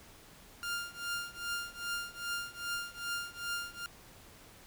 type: tone with tremolo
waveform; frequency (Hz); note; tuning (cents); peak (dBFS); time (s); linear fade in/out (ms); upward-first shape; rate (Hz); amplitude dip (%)
sawtooth; 1401; F6; +5; -29; 0.63-3.86; 0; triangle; 2.5; 95
effects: pink hiss -56 dBFS RMS until 4.66 s